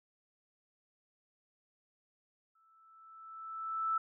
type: tone with exponential growth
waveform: sine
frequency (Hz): 1318.5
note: E6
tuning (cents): 0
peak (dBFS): -28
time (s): 2.55-3.98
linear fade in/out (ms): 5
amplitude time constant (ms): 310
effects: none